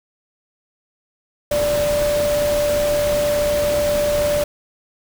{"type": "tone in noise", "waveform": "sine", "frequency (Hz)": 587.3, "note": "D5", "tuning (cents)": 0, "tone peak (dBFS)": -16, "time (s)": [1.51, 4.44], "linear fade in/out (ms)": 5, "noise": "pink", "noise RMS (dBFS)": -26, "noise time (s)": [1.51, 4.44], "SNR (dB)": 7, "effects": []}